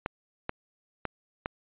clicks, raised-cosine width 0.5 ms, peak -15 dBFS, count 4, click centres 0.061 / 0.494 / 1.053 / 1.459 s, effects resampled to 8000 Hz

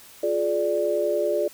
sine chord, D diminished, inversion first, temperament just, 352.4 / 422.9 / 587.3 Hz, F4 / Ab4 / D5, +16 / +31 / 0 cents, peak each -27 / -26 / -23 dBFS, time 0.23-1.48 s, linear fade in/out 5 ms, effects white hiss -48 dBFS RMS until 1.53 s

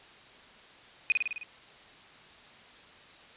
sine tone with echo, 2489 Hz, D#7, in tune, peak -20 dBFS, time 1.1-1.12 s, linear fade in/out 0 ms, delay 52 ms, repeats 6, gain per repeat -3 dB, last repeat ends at 1.432 s, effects white hiss -53 dBFS RMS until 3.36 s + resampled to 8000 Hz

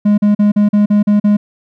triangle tone bursts, 207.1 Hz, G#3, 5 cents flat, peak -5 dBFS, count 8, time 0.05-1.37 s, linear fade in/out 10 ms, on 130 ms, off 40 ms, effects none

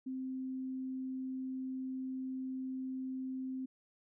sine tone, 260.7 Hz, C4, 6 cents flat, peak -37 dBFS, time 0.06-3.66 s, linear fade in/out 10 ms, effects none

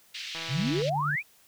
white band-pass noise, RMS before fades -38 dBFS, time 0.14-0.9 s, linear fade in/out 10 ms, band 2200 to 4400 Hz, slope 24 dB/octave
click train, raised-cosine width 0.3 ms, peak -23 dBFS, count 78, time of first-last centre 0.35-0.82 s, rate 164 Hz
sine exponential sweep, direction up, 112.4 to 2590 Hz, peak -26 dBFS, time 0.48-1.23 s, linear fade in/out 50 ms
sine tone with tremolo, 146.83 Hz, D3, in tune, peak -29 dBFS, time 0.55-1.16 s, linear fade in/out 10 ms, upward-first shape square, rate 9.9 Hz, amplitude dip 25%
effects white hiss -60 dBFS RMS until 1.47 s

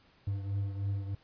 triangle beating tone pair, 98.8 / 102 Hz, G2 / G#2, +14 / -31 cents, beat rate 3.2 Hz, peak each -30 / -37 dBFS, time 0.27-1.15 s, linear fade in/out 5 ms, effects pink hiss -64 dBFS RMS until 1.23 s + resampled to 11025 Hz

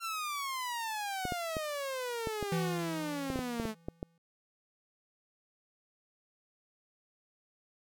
sawtooth exponential sweep, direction down, 1376 to 214.1 Hz, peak -31 dBFS, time 0-3.75 s, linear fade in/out 50 ms
clicks, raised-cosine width 2 ms, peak -22 dBFS, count 12, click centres 1.253 / 1.322 / 1.568 / 2.272 / 2.427 / 3.302 / 3.358 / 3.391 / 3.599 / 3.654 / 3.885 / 4.029 s
square tone with exponential decay, 166.8 Hz, E3, 21 cents sharp, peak -30 dBFS, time 2.52-4.18 s, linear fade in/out 2 ms, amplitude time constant 360 ms
effects none

